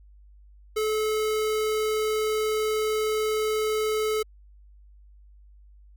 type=tone; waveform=square; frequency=431.8 Hz; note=A4; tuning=33 cents flat; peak=-24 dBFS; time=0.76-4.23 s; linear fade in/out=10 ms; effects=added 50 Hz sine -49 dBFS peak until 5.96 s